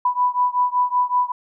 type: beating tone pair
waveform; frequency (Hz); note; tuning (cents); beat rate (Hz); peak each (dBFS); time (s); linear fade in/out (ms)
sine; 987.8 / 993.1; B5 / B5; 0 / +9; 5.3; -19 / -20; 0.05-1.32; 5
effects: none